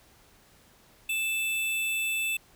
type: tone pair together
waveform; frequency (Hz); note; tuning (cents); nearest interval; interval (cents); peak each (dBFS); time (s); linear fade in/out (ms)
square; 2637 / 3507; E7 / A7; 0 / -6; perfect fourth; 494; -28 / -37; 1.09-2.37; 5
effects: pink hiss -59 dBFS RMS until 2.55 s